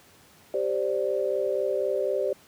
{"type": "chord", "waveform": "sine", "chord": "G suspended fourth", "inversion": "none", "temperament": "equal", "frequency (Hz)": [392, 523.3, 587.3], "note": ["G4", "C5", "D5"], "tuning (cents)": [0, 0, 0], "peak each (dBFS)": -28, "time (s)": [0.54, 2.33], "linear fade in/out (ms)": 2, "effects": ["pink hiss -55 dBFS RMS until 2.47 s", "high-pass 100 Hz 12 dB/octave"]}